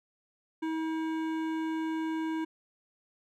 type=tone with hard clipping; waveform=sine; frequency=320 Hz; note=D#4; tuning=49 cents sharp; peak=-32 dBFS; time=0.62-2.45 s; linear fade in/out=10 ms; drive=14 dB; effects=none